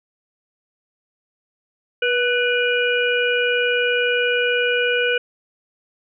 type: harmonic tone with a mistuned harmonic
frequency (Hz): 485.5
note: B4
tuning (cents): -30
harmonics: 1 / 3 / 5 / 6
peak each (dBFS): -20 / -21 / -24 / -25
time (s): 2.02-5.18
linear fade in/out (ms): 5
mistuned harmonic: 3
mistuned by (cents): +40
effects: none